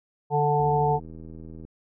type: harmonic tone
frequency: 147.2 Hz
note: D3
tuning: 4 cents sharp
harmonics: 1 / 3 / 5 / 6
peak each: -25 / -25 / -25 / -25 dBFS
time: 0.3-1 s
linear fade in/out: 50 ms
type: click train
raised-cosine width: 3 ms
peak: -30 dBFS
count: 85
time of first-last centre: 0.6-1.65 s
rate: 80 Hz
effects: none